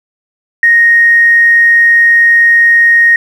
triangle tone with tanh clipping, 1864.7 Hz, A#6, in tune, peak -3 dBFS, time 0.63-3.16 s, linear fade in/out 2 ms, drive 3 dB, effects none

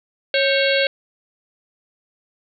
harmonic tone with a mistuned harmonic, 549 Hz, C#5, 17 cents flat, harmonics 1 / 3 / 4 / 5 / 6 / 7 / 8, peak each -18 / -23 / -24 / -25 / -26 / -26 / -27 dBFS, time 0.34-0.87 s, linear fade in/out 2 ms, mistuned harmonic 3, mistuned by -84 cents, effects none

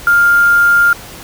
sine tone with quantisation, 1402 Hz, F6, 6 cents sharp, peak -6 dBFS, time 0.07-0.93 s, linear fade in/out 2 ms, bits 4, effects pink hiss -32 dBFS RMS until 1.23 s

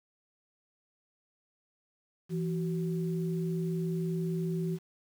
sine tone pair together, 167.36 / 375.7 Hz, E3 / F#4, +27 / +26 cents, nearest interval octave + major second, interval 1399 cents, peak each -30 / -36 dBFS, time 2.29-4.79 s, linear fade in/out 50 ms, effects 9-bit

